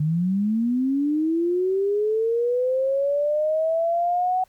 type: linear sweep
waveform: sine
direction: up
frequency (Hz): 147.2 to 749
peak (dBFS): -19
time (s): 0-4.44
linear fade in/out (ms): 5
effects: pink hiss -61 dBFS RMS until 4.48 s